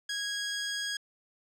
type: tone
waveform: 15% pulse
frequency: 1649 Hz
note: G#6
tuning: 13 cents flat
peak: -25 dBFS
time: 0.09-0.97 s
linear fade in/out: 5 ms
effects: low-pass 10000 Hz 12 dB/octave